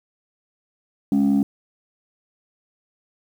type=tone pair together; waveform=sine; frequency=206.8 / 277.2 Hz; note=G#3 / C#4; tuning=-7 / 0 cents; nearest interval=perfect fourth; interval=507 cents; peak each=-16 dBFS; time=1.12-1.43 s; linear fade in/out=2 ms; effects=tanh soft clip ceiling -12 dBFS + 8-bit